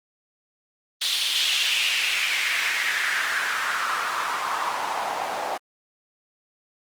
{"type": "noise with band-pass filter sweep", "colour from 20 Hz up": "white", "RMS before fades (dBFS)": -25, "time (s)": [1.01, 5.58], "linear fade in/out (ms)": 10, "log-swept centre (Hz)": [3700, 710], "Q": 3.1, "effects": ["Opus 32 kbps"]}